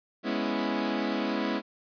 sawtooth chord, C# minor seventh, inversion second, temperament equal, 207.7 / 246.9 / 277.2 / 329.6 Hz, G#3 / B3 / C#4 / E4, 0 / 0 / 0 / 0 cents, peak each -29 dBFS, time 0.23-1.62 s, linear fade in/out 50 ms, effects resampled to 11025 Hz

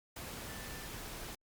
sine tone in noise, 1766 Hz, A6, 6 cents sharp, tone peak -53 dBFS, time 0.48-0.87 s, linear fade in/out 5 ms, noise pink, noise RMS -45 dBFS, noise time 0.16-1.35 s, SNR -11 dB, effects Opus 48 kbps

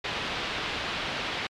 white low-pass noise, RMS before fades -32 dBFS, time 0.04-1.47 s, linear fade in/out 5 ms, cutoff 3700 Hz, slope 24 dB/octave, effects MP3 96 kbps

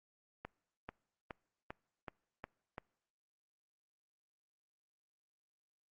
accelerating click train, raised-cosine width 0.5 ms, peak -28 dBFS, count 7, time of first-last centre 0.45-2.781 s, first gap 440 ms, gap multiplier 0.95, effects noise-tail reverb RT60 0.8 s tail -26 dB re dry + Opus 48 kbps

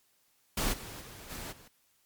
pink noise with level steps, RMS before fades -31 / -44 / -48 / -41 / -55 dBFS, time 0.57-1.68 s, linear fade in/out 5 ms, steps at 0.72 / 1 / 1.29 / 1.51 s, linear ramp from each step 20 ms, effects white hiss -70 dBFS RMS until 2.05 s + MP3 96 kbps

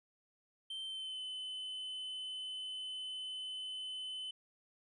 triangle tone with pitch glide, 3118 to 3033 Hz, G7 to F#7, -10 to +42 cents, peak -39 dBFS, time 0.7-4.31 s, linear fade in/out 5 ms, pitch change -48 cents, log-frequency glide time 0.84-1.21 s, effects resampled to 24000 Hz

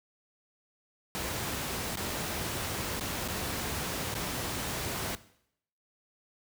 pink noise with dropouts, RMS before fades -34 dBFS, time 1.15-5.15 s, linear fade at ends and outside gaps 0 ms, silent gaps 1.956-1.972 / 2.997-3.009 / 3.277-3.285 / 4.141-4.152 s, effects noise-tail reverb RT60 0.7 s tail -17 dB re dry + high-pass 60 Hz 12 dB/octave

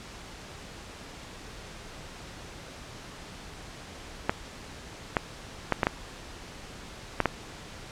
clicks, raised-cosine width 0.5 ms, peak -7 dBFS, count 7, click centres 4.295 / 5.168 / 5.723 / 5.832 / 5.869 / 7.203 / 7.257 s, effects pink hiss -44 dBFS RMS until 7.91 s + low-pass 7000 Hz 12 dB/octave

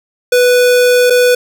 square tone with dropouts, 493.9 Hz, B4, in tune, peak -7 dBFS, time 0.32-1.35 s, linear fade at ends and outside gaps 5 ms, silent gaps 1.1-1.104 s, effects none

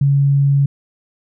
sine tone, 140 Hz, C#3, 18 cents sharp, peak -10 dBFS, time 0.01-0.66 s, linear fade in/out 5 ms, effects none

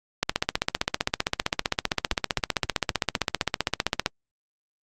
click train, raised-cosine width 0.2 ms, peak -4 dBFS, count 60, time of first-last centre 0.23-4.061 s, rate 15.4 Hz, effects Opus 48 kbps

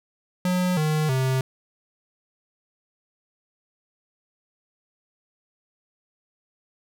square tone with pitch steps, 181.3 / 154.23 / 131.19 Hz, F#3 / D#3 / C3, -35 / -15 / +5 cents, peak -21 dBFS, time 0.45-1.41 s, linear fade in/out 2 ms, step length 320 ms, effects none

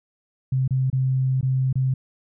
sine tone with dropouts, 131 Hz, C3, 2 cents sharp, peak -18 dBFS, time 0.52-1.94 s, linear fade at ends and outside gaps 5 ms, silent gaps 0.678-0.707 / 0.901-0.928 / 1.411-1.428 / 1.728-1.755 s, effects none

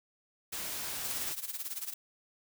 white noise, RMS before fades -38 dBFS, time 0.52-1.33 s, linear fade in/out 10 ms
blue noise with tremolo, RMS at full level -36 dBFS, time 1.04-1.94 s, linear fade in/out 5 ms, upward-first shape sine, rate 18 Hz, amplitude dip 80%
effects none

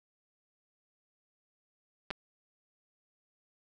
clicks, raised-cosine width 0.3 ms, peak -20 dBFS, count 2, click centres 2.105 / 2.11 s, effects none

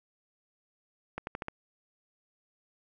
accelerating click train, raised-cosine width 0.5 ms, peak -20 dBFS, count 5, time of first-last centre 1.18-1.484 s, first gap 91 ms, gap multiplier 0.88, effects none

